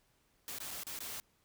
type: noise with dropouts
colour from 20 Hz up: white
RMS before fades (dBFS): -43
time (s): 0.48-1.2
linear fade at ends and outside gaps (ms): 0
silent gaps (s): 0.585-0.603 / 0.707-0.711 / 0.834-0.868 / 0.989-1.005
effects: pink hiss -73 dBFS RMS until 1.44 s